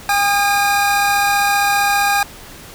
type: tone pair together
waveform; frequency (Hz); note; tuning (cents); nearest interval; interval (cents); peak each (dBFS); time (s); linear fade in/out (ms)
25% pulse; 807.6 / 1229; G#5 / D#6; -49 / -22; perfect fifth; 727; -10 / -17; 0.09-2.23; 2
effects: pink hiss -37 dBFS RMS until 2.74 s